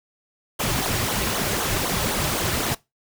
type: noise with flanger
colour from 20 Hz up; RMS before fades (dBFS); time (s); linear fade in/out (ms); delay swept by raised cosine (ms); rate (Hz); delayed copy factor
pink; -24; 0.59-2.75; 10; 0.39 to 4.39; 3.9; -0.75
effects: noise-tail reverb RT60 0.2 s tail -20 dB re dry